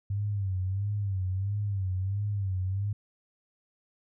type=tone with vibrato; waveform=sine; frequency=97.9 Hz; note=G2; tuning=2 cents flat; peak=-27 dBFS; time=0.1-2.93 s; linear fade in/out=5 ms; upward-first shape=sine; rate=1.5 Hz; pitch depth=99 cents each way; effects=none